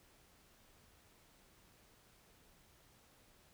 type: silence
effects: pink hiss -67 dBFS RMS until 3.53 s